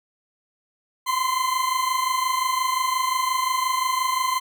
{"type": "tone pair together", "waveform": "40% pulse", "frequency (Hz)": [1020.8, 1046.5], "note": ["C6", "C6"], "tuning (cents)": [-43, 0], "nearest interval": "unison", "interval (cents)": 43, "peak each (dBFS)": [-23, -23], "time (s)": [1.06, 4.4], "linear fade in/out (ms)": 20, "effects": []}